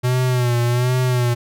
square tone with vibrato, 123.47 Hz, B2, in tune, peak -16 dBFS, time 0.03-1.35 s, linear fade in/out 20 ms, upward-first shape sine, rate 1.3 Hz, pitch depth 58 cents each way, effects none

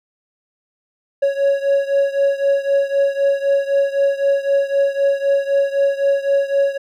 triangle beating tone pair, 554.4 / 558.3 Hz, C#5 / C#5, 0 / +12 cents, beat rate 3.9 Hz, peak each -14 / -17 dBFS, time 1.22-6.78 s, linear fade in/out 10 ms, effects none

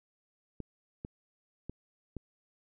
clicks, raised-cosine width 3 ms, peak -26 dBFS, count 4, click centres 0.603 / 1.049 / 1.696 / 2.167 s, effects none

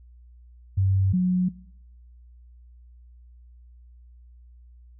sine tone pair in turn, 96.1 / 182.1 Hz, G2 / F#3, -34 / -27 cents, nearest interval major seventh, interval 1107 cents, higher second, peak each -18 dBFS, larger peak neither, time 0.77-1.13 / 1.13-1.49 s, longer neither, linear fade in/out 10 ms, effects noise-tail reverb RT60 0.8 s tail -21 dB re dry + added 60 Hz sine -47 dBFS peak until 4.99 s

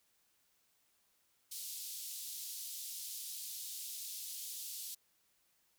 white band-pass noise, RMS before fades -45 dBFS, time 1.51-4.95 s, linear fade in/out 10 ms, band 3500 to 16000 Hz, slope 24 dB/octave, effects white hiss -75 dBFS RMS until 5.78 s

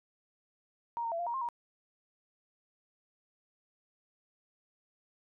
sine tone with pitch steps, 938 / 919 / 672 / 696 / 943 / 1060 / 949 Hz, A#5 / A#5 / E5 / F5 / A#5 / C6 / A#5, +11 / -25 / +33 / -6 / +20 / +22 / +31 cents, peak -32 dBFS, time 0.97-1.488 s, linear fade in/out 0 ms, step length 74 ms, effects none

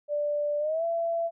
sine tone with pitch glide, 588 to 671.5 Hz, D5 to E5, +2 to +32 cents, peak -25 dBFS, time 0.08-1.31 s, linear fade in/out 50 ms, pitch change +230 cents, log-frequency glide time 0.59-0.84 s, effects none

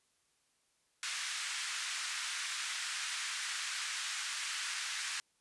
pink band-pass noise, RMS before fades -39 dBFS, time 1.03-5.2 s, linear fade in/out 0 ms, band 1400 to 9100 Hz, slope 24 dB/octave, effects white hiss -75 dBFS RMS until 5.4 s + resampled to 24000 Hz

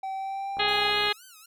triangle tone with pitch glide, 770 to 803.6 Hz, G5 to G5, -31 to +43 cents, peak -28 dBFS, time 0.03-0.9 s, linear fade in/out 5 ms, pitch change +74 cents, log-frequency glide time 0.14-0.79 s
click train, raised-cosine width 1 ms, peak -28 dBFS, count 34, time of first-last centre 0.57-1.085 s, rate 64.1 Hz
harmonic tone, 415.3 Hz, G#4, in tune, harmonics 1 / 2 / 3 / 4 / 5 / 6 / 7 / 8 / 9 / 10, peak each -32 / -32 / -32 / -32 / -32 / -32 / -32 / -32 / -32 / -32 dBFS, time 0.59-1.13 s, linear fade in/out 10 ms
5% pulse tone with vibrato, 1388 Hz, F6, 11 cents flat, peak -37 dBFS, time 0.68-1.46 s, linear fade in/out 5 ms, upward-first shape sine, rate 3.9 Hz, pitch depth 180 cents each way
effects none

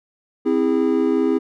triangle chord, C augmented, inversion none, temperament just, 261.6 / 327 / 408.8 Hz, C4 / E4 / G#4, 0 / -14 / -27 cents, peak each -18 dBFS, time 0.45-1.39 s, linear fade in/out 20 ms, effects none

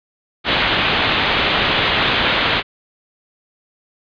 white low-pass noise, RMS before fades -17 dBFS, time 0.44-2.63 s, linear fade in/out 50 ms, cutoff 3800 Hz, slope 48 dB/octave, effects resampled to 11025 Hz

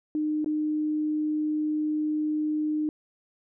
sine tone with dropouts, 305 Hz, D#4, 34 cents flat, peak -24 dBFS, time 0.15-2.89 s, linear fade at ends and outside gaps 1 ms, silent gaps 0.445-0.46 s, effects none

